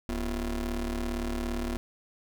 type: ring-modulated tone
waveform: 30% pulse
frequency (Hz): 103.83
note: G#2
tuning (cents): 0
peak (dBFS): -24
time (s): 0.09-1.77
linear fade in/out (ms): 0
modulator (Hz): 137
effects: 10-bit